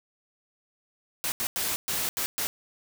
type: noise bursts at uneven times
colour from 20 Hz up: white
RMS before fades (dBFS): -29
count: 6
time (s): 1.24-1.32 / 1.4-1.47 / 1.56-1.76 / 1.88-2.09 / 2.17-2.26 / 2.38-2.47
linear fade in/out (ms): 0
effects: none